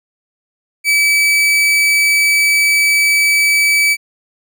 40% pulse tone, 2297 Hz, D7, 39 cents flat, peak -9 dBFS, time 0.84-3.97 s, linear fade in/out 50 ms, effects none

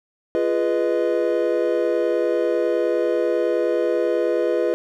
triangle chord, F half-diminished seventh, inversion none, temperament equal with one note detuned, 345.4 / 415.3 / 493.9 / 622.3 Hz, F4 / Ab4 / Cb5 / Eb5, -19 / 0 / 0 / 0 cents, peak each -21 / -23 / -20 / -23 dBFS, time 0.35-4.74 s, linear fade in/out 0 ms, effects none

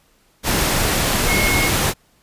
sine tone in noise, 2171 Hz, C#7, 37 cents flat, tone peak -19 dBFS, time 1.26-1.71 s, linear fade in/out 50 ms, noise pink, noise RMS -18 dBFS, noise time 0.43-1.94 s, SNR -4 dB, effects pink hiss -58 dBFS RMS until 2.22 s + resampled to 32000 Hz

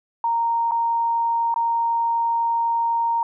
sine tone with dropouts, 928 Hz, A#5, 8 cents flat, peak -18 dBFS, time 0.24-3.23 s, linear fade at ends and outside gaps 2 ms, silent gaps 0.711-0.718 / 1.542-1.56 s, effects none

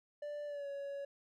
triangle tone with pitch glide, 587.3 to 560.8 Hz, D5 to C#5, 0 to +20 cents, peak -38 dBFS, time 0.22-1.05 s, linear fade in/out 5 ms, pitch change -80 cents, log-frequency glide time 0.46-0.68 s, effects none

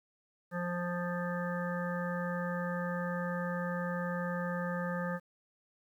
harmonic tone, 175.9 Hz, F3, 13 cents sharp, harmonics 1 / 3 / 5 / 7 / 9 / 10, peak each -35 / -38 / -45 / -42 / -44 / -44 dBFS, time 0.51-5.2 s, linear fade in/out 50 ms, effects 11-bit

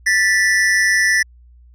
square tone pair together, 1765 / 1958.7 Hz, A6 / B6, +5 / -15 cents, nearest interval major second, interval 180 cents, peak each -16 dBFS, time 0.06-1.23 s, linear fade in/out 10 ms, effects added 60 Hz sine -43 dBFS peak until 1.74 s + low-pass 9000 Hz 12 dB/octave

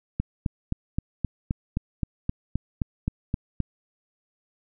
click train, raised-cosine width 5 ms, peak -12 dBFS, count 14, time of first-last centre 0.2-3.603 s, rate 3.82 Hz, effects none

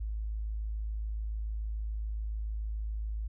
sine tone, 53.5 Hz, A1, 48 cents flat, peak -32 dBFS, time 0-3.28 s, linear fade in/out 10 ms, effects none

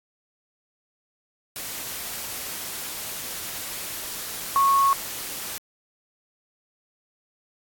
sine tone in noise, 1101 Hz, C#6, 12 cents flat, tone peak -16 dBFS, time 4.56-4.93 s, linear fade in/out 0 ms, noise white, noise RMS -33 dBFS, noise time 1.56-5.58 s, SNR +14 dB, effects AAC 64 kbps

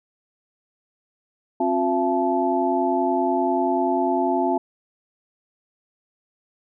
sine tone cluster, 267.8 / 358.1 / 677 / 868 Hz, C4 / F4 / E5 / A5, +40 / +43 / +46 / -24 cents, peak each -24 dBFS, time 1.6-4.58 s, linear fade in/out 5 ms, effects none

